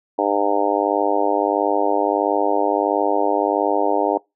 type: harmonic tone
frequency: 101.5 Hz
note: G#2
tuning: 39 cents flat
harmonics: 3 / 4 / 5 / 6 / 7 / 8 / 9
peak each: -24 / -24 / -24 / -24 / -24 / -24 / -24 dBFS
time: 0.18-4.18 s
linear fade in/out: 10 ms
effects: noise-tail reverb RT60 0.2 s tail -24 dB re dry